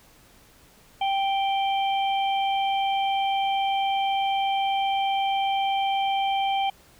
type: harmonic tone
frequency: 784 Hz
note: G5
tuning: in tune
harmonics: 1 / 3 / 4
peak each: -22 / -34 / -32 dBFS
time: 1.01-6.7 s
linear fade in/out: 5 ms
effects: pink hiss -55 dBFS RMS until 6.99 s